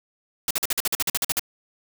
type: noise bursts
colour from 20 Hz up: white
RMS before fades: -23 dBFS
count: 13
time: 0.48-1.395 s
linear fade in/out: 2 ms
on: 27 ms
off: 47 ms
effects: none